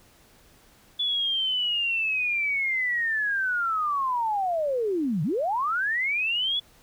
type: linear two-way sweep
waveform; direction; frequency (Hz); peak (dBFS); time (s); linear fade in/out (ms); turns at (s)
sine; down then up; 3448 to 139.2 to 3448; -23; 0.99-6.6; 10; 5.23
effects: pink hiss -57 dBFS RMS until 6.82 s